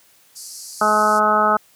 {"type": "band-pass noise", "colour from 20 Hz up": "pink", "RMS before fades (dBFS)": -36, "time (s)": [0.35, 1.2], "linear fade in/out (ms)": 20, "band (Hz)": [4400, 12000], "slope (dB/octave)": 96}
{"type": "harmonic tone", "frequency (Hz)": 212.6, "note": "G#3", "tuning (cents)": 41, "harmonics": [1, 2, 3, 4, 5, 6, 7], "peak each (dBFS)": [-26, -26, -21, -20, -25, -16, -25], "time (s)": [0.81, 1.57], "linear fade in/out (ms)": 5}
{"effects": ["white hiss -54 dBFS RMS until 1.75 s", "high-pass 80 Hz 12 dB/octave"]}